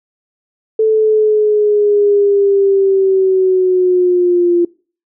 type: linear sweep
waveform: sine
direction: down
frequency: 440 to 345.2 Hz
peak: -8 dBFS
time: 0.79-4.65 s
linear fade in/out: 5 ms
effects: noise-tail reverb RT60 0.4 s tail -24 dB re dry